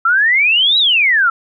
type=exponential two-way sweep; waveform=sine; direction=up then down; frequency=1318.5 to 3951 to 1318.5 Hz; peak=-9 dBFS; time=0.05-1.3 s; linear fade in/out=5 ms; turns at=0.78 s; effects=none